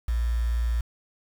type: tone with quantisation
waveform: sine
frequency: 58.27 Hz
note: A#1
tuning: in tune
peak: -22 dBFS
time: 0.08-0.81 s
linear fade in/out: 5 ms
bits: 7
effects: none